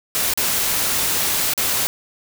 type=noise with dropouts; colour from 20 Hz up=white; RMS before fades=-20 dBFS; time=0.15-1.87 s; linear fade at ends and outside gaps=0 ms; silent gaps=0.337-0.375 / 1.536-1.577 s; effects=none